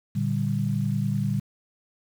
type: chord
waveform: sine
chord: G minor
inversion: first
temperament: equal with one note detuned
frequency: 116.07 / 146.83 / 196 Hz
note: Bb2 / D3 / G3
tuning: -7 / 0 / 0 cents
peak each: -27 dBFS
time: 0.15-1.4 s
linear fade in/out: 10 ms
effects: 8-bit